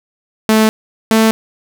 sawtooth tone pair in turn, 218.5 / 221.8 Hz, A3 / A3, -12 / +14 cents, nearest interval unison, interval 26 cents, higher second, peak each -4 dBFS, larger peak neither, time 0.49-0.69 / 1.11-1.31 s, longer neither, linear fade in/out 0 ms, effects none

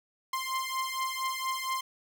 sawtooth beating tone pair, 1046.5 / 1050.8 Hz, C6 / C6, 0 / +7 cents, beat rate 4.3 Hz, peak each -30 dBFS, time 0.33-1.81 s, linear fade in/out 5 ms, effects none

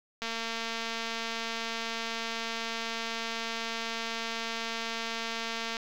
click train, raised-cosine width 0.2 ms, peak -17 dBFS, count 1266, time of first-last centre 0.22-5.768 s, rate 228 Hz, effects low-pass 6000 Hz 12 dB/octave + 8-bit

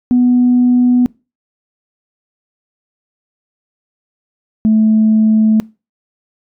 sine tone pair in turn, 246.9 / 218.1 Hz, B3 / A3, 0 / -15 cents, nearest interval major second, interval 215 cents, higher first, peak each -6 dBFS, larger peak neither, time 0.11-1.06 / 4.65-5.6 s, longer neither, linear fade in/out 0 ms, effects noise-tail reverb RT60 0.3 s tail -24 dB re dry + tanh soft clip ceiling -3 dBFS

